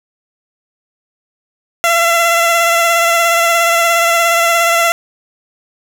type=tone with vibrato; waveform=15% pulse; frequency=677 Hz; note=E5; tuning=46 cents sharp; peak=-3 dBFS; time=1.84-4.92 s; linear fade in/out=0 ms; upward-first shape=sine; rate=17 Hz; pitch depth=23 cents each way; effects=none